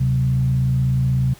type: tone with frequency modulation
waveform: sine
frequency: 130 Hz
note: C3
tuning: 11 cents flat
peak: -15 dBFS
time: 0-1.34 s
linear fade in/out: 10 ms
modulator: 56.4 Hz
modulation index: 0.54
effects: pink hiss -46 dBFS RMS until 1.39 s